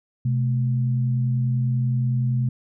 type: tone pair together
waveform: sine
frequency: 127.14 / 217.5 Hz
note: C3 / A3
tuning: -49 / -20 cents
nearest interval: major sixth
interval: 929 cents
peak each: -19 / -30 dBFS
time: 0.25-2.49 s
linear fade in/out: 5 ms
effects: none